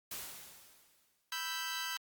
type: noise with exponential decay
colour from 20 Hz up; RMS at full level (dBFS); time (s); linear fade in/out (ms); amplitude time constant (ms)
white; -41; 0.11-1.31; 5; 260
type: chord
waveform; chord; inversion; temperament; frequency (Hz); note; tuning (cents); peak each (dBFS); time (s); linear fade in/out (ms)
15% pulse; E minor; second; equal; 987.8 / 1318.5 / 1568; B5 / E6 / G6; 0 / 0 / 0; -36 / -36 / -33; 1.32-1.97; 2
effects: Opus 48 kbps